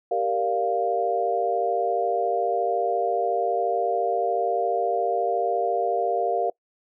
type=chord; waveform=sine; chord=G minor seventh; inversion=none; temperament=equal; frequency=392 / 466.2 / 587.3 / 698.5 Hz; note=G4 / Bb4 / D5 / F5; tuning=0 / 0 / 0 / 0 cents; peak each=-29 / -26 / -30 / -24 dBFS; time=0.11-6.5 s; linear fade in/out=5 ms; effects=noise-tail reverb RT60 0.1 s tail -23 dB re dry